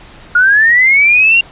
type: linear sweep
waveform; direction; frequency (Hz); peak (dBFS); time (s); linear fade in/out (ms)
sine; up; 1414 to 2794; -5; 0.35-1.41; 5
effects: pink hiss -37 dBFS RMS until 1.51 s + resampled to 8000 Hz